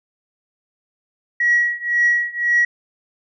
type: tone with tremolo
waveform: sine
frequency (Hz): 1915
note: A#6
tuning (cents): +46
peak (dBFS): -10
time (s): 1.4-2.65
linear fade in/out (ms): 5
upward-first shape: triangle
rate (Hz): 1.9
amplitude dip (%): 95
effects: tanh soft clip ceiling -8 dBFS